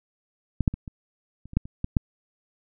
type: clicks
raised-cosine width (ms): 5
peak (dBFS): -10 / -6 / -19 / -24 / -30 / -27 / -8 / -26 / -14 / -7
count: 10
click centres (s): 0.607 / 0.678 / 0.74 / 0.878 / 1.456 / 1.534 / 1.57 / 1.655 / 1.844 / 1.968
effects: none